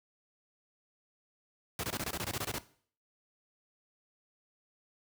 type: noise bursts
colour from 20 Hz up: pink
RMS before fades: -35 dBFS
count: 12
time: 1.79-2.584 s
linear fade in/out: 2 ms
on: 46 ms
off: 22 ms
effects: noise-tail reverb RT60 0.5 s tail -17 dB re dry + high-pass 80 Hz 12 dB/octave